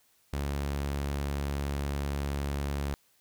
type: tone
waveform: sawtooth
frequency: 70.7 Hz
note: C#2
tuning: 35 cents sharp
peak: -26 dBFS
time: 0.33-2.94 s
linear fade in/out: 0 ms
effects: white hiss -67 dBFS RMS until 3.2 s